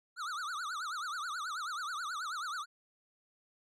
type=tone with vibrato; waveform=square; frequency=1317 Hz; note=E6; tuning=2 cents flat; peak=-37 dBFS; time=0.16-2.66 s; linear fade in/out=50 ms; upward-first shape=triangle; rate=9.3 Hz; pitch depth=260 cents each way; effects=low-pass 8000 Hz 12 dB/octave